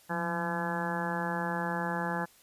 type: harmonic tone with a mistuned harmonic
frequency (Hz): 170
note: F3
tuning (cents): -46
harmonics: 1 / 2 / 3 / 4 / 5 / 6 / 7 / 8 / 9 / 10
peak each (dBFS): -35 / -41 / -39 / -42 / -36 / -40 / -45 / -43 / -41 / -38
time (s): 0.09-2.26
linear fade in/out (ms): 20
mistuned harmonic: 1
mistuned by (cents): +68
effects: white hiss -60 dBFS RMS until 2.42 s + resampled to 32000 Hz